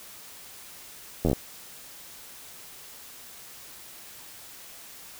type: slowing click train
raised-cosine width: 2 ms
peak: -11 dBFS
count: 7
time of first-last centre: 1.25-1.331 s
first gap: 11 ms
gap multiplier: 1.08
effects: white hiss -46 dBFS RMS until 5.19 s